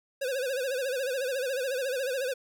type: tone with vibrato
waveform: square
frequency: 523.3 Hz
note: C5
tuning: in tune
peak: -29 dBFS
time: 0.21-2.34 s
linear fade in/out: 10 ms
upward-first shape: sine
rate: 14 Hz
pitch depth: 110 cents each way
effects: none